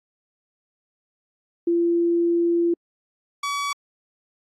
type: tone pair in turn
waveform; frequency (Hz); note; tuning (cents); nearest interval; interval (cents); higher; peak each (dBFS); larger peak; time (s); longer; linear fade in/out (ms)
sine / sawtooth; 341.4 / 1137.8; F4 / C#6; -39 / +45; octave + major sixth; 2084; second; -17 / -20; first; 1.67-2.74 / 3.43-3.73; first; 5
effects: low-pass 8000 Hz 12 dB/octave + AAC 48 kbps